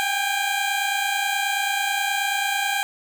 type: tone pair together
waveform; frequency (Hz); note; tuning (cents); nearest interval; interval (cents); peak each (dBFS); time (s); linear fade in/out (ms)
15% pulse; 784 / 813.3; G5 / G#5; 0 / -36; minor second; 64; -18; 0-2.83; 0
effects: none